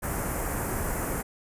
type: band-stop noise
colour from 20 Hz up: pink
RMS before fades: -30 dBFS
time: 0.02-1.23 s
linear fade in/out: 20 ms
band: 1900 to 7600 Hz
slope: 24 dB/octave
effects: resampled to 32000 Hz